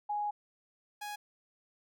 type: tone pair in turn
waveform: sine / sawtooth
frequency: 830.6 / 830.6 Hz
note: G#5 / G#5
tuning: 0 / 0 cents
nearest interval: unison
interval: 0 cents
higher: neither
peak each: -31 / -35 dBFS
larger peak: first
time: 0.09-0.31 / 1.01-1.16 s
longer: first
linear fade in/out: 10 ms
effects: none